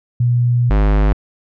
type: tone pair in turn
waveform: sine / square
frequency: 121.2 / 51.09 Hz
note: B2 / G#1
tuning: -32 / -28 cents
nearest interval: octave + minor third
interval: 1496 cents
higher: first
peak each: -11 dBFS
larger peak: neither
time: 0.2-0.7 / 0.7-1.13 s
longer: first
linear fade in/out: 5 ms
effects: low-pass 2000 Hz 12 dB/octave